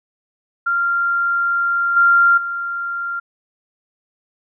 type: tone with level steps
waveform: sine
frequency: 1388 Hz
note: F6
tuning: 11 cents flat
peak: -15 / -9 / -21 dBFS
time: 0.66-3.2 s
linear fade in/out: 10 ms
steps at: 1.96 / 2.37 s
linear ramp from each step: 10 ms
effects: none